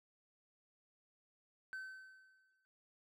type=tone with exponential decay; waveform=triangle; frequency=1533 Hz; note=G6; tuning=39 cents flat; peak=-39 dBFS; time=1.73-2.65 s; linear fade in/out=0 ms; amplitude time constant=200 ms; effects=tanh soft clip ceiling -35 dBFS